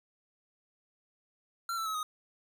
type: tone with pitch steps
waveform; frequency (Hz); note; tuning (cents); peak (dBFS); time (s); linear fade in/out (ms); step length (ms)
square; 1366 / 1325.6 / 1286.4 / 1248.3; F6 / E6 / E6 / D#6; -39 / +9 / -43 / +5; -33; 1.69-2.03; 2; 85
effects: none